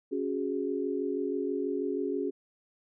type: chord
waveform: sine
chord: C# suspended fourth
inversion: none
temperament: just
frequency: 277.2 / 369.6 / 415.8 Hz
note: C#4 / F#4 / G#4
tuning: 0 / -2 / +2 cents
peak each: -33 dBFS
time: 0.11-2.31 s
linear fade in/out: 20 ms
effects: none